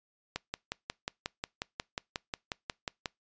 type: click train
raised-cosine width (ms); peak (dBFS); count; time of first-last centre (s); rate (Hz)
0.2; -16; 16; 0.36-3.058; 5.56
effects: noise-tail reverb RT60 0.2 s tail -25 dB re dry + resampled to 16000 Hz